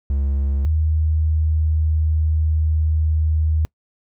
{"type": "tone pair in turn", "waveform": ["triangle", "sine"], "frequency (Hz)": [69.3, 78.26], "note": ["C#2", "D#2"], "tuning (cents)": [0, 11], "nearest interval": "major second", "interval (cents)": 211, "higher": "second", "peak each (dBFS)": -15, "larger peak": "neither", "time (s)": [[0.1, 0.65], [0.65, 3.65]], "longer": "second", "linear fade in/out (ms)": 0, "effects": ["noise-tail reverb RT60 0.1 s tail -26 dB re dry"]}